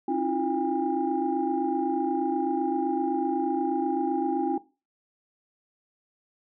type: tone cluster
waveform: sine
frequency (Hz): 271.1 / 318.4 / 346.4 / 806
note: C#4 / D#4 / F4 / G5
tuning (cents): -38 / +40 / -14 / +48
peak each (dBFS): -29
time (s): 0.08-4.58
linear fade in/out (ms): 5
effects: noise-tail reverb RT60 0.3 s tail -18 dB re dry + tanh soft clip ceiling -14 dBFS